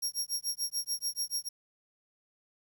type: tone with tremolo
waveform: 25% pulse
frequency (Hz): 5588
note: F8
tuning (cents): 0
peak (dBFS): -24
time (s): 0.02-1.49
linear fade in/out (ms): 10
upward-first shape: sine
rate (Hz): 6.9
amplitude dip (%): 100
effects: 11-bit